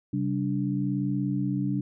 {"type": "tone cluster", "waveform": "sine", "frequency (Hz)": [133.9, 194.7, 291.2], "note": ["C3", "G3", "D4"], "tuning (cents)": [40, -12, -15], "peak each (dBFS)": -29, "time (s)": [0.13, 1.81], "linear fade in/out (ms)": 5, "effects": []}